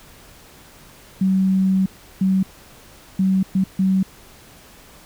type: tone bursts at uneven times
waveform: sine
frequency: 190 Hz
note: F#3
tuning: 46 cents sharp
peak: -14 dBFS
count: 5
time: 1.21-1.86 / 2.21-2.43 / 3.19-3.43 / 3.55-3.64 / 3.79-4.03 s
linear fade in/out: 5 ms
effects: pink hiss -46 dBFS RMS until 5.05 s